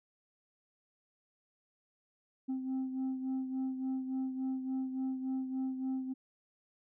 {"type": "beating tone pair", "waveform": "sine", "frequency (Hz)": [261.6, 265.1], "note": ["C4", "C4"], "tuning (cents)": [0, 23], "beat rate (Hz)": 3.5, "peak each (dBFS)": [-32, -39], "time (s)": [2.48, 6.14], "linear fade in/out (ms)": 20, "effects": ["tanh soft clip ceiling -31 dBFS"]}